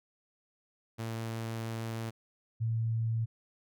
sawtooth / sine tone pair in turn, 113.3 / 113.3 Hz, A#2 / A#2, -49 / -49 cents, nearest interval unison, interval 0 cents, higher neither, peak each -31 / -28 dBFS, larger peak second, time 0.98-2.11 / 2.6-3.26 s, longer first, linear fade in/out 20 ms, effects none

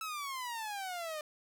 sawtooth exponential sweep, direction down, 1318.5 to 599 Hz, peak -34 dBFS, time 0.01-1.21 s, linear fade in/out 2 ms, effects none

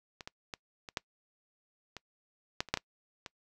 clicks, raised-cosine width 0.2 ms, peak -26 / -24 / -21 / -26 / -15 / -25 / -13 / -29 / -9 / -16 / -24 dBFS, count 11, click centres 0.208 / 0.275 / 0.538 / 0.888 / 0.972 / 1.967 / 2.605 / 2.687 / 2.74 / 2.773 / 3.262 s, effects noise-tail reverb RT60 0.1 s tail -24 dB re dry

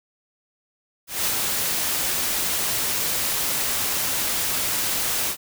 white noise with ADSR envelope, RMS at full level -22 dBFS, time 1.07-5.37 s, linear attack 190 ms, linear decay 48 ms, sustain -2 dB, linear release 76 ms, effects none

